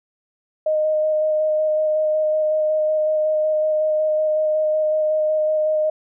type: tone with vibrato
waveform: sine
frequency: 618 Hz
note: D#5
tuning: 12 cents flat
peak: -16 dBFS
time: 0.66-5.9 s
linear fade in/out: 5 ms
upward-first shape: square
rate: 5.4 Hz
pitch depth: 9 cents each way
effects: none